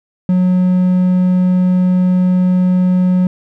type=tone; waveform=triangle; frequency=182.4 Hz; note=F#3; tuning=24 cents flat; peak=-7 dBFS; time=0.29-3.27 s; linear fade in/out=2 ms; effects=none